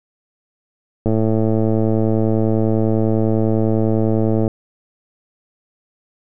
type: click train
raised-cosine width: 2 ms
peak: -5 dBFS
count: 377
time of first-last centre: 1.06-4.478 s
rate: 110 Hz
effects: none